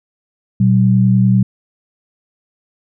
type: tone pair together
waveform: sine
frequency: 119.9 / 190.33 Hz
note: A#2 / F#3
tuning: +49 / +49 cents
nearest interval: minor sixth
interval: 800 cents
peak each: -11 dBFS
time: 0.6-1.43 s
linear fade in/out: 5 ms
effects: none